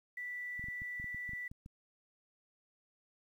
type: tone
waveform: sine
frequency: 1969 Hz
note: B6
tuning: 6 cents flat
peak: -39 dBFS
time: 0.17-1.48 s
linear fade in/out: 5 ms
type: clicks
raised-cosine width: 5 ms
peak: -37 dBFS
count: 11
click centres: 0.595 / 0.641 / 0.685 / 0.819 / 0.999 / 1.043 / 1.146 / 1.293 / 1.334 / 1.515 / 1.661 s
effects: 11-bit